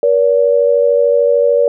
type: tone pair together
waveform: sine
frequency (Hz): 477.9 / 571.3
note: A#4 / D5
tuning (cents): +43 / -48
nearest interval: minor third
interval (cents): 309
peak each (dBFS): -11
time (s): 0.03-1.68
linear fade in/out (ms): 2
effects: none